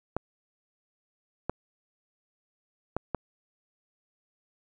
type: clicks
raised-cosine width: 1 ms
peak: -14 dBFS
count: 4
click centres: 0.166 / 1.496 / 2.966 / 3.147 s
effects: none